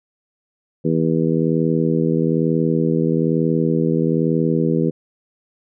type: harmonic tone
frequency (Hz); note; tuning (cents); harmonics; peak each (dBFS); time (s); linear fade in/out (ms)
81.1; E2; -28; 2 / 3 / 4 / 5 / 6; -19 / -21 / -22 / -23 / -24; 0.84-4.91; 20
effects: none